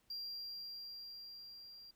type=tone with level ramp; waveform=triangle; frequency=4756 Hz; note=D8; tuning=21 cents sharp; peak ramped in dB=-40 to -52 dBFS; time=0.1-1.91 s; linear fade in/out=5 ms; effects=pink hiss -75 dBFS RMS until 1.95 s